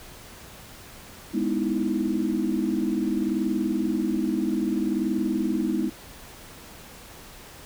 sine chord, E major seventh, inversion first, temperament just, 206 / 247.2 / 309 / 329.6 Hz, G#3 / B3 / D#4 / E4, -14 / +2 / -12 / 0 cents, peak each -28 dBFS, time 1.33-5.9 s, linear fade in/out 20 ms, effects pink hiss -45 dBFS RMS until 7.65 s

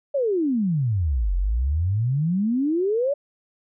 sine exponential two-way sweep, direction down then up, 587.3 to 42.88 to 587.3 Hz, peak -19 dBFS, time 0.14-3.14 s, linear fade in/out 10 ms, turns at 1.35 s, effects none

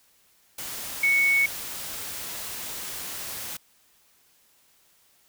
sine tone in noise, 2217 Hz, C#7, in tune, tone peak -18 dBFS, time 1.03-1.46 s, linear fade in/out 5 ms, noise white, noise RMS -35 dBFS, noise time 0.58-3.57 s, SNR +14 dB, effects white hiss -62 dBFS RMS until 5.28 s

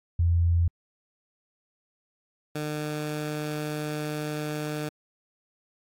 sine / 15% pulse tone pair in turn, 85.2 / 151.07 Hz, F2 / D3, -42 / +49 cents, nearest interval minor seventh, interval 991 cents, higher second, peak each -19 / -23 dBFS, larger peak first, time 0.19-0.68 / 2.55-4.89 s, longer second, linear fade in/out 5 ms, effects AAC 64 kbps

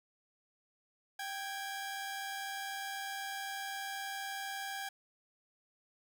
sawtooth tone pair together, 784 / 1647.9 Hz, G5 / G#6, 0 / -14 cents, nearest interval octave + minor second, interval 1286 cents, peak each -37 / -39 dBFS, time 1.19-4.89 s, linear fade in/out 5 ms, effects none

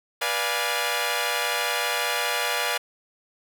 10% pulse chord, B diminished seventh, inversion none, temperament equal with one note detuned, 487.4 / 587.3 / 698.5 / 830.6 Hz, B4 / D5 / F5 / Ab5, -23 / 0 / 0 / 0 cents, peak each -21 dBFS, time 0.21-2.78 s, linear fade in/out 10 ms, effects none

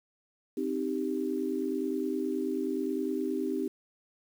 sine chord, C minor, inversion none, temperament equal, 261.6 / 311.1 / 392 Hz, C4 / Eb4 / G4, 0 / 0 / 0 cents, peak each -33 dBFS, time 0.57-3.68 s, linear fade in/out 5 ms, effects 9-bit

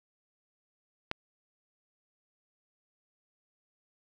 click, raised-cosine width 0.3 ms, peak -15 dBFS, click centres 1.114 s, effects none

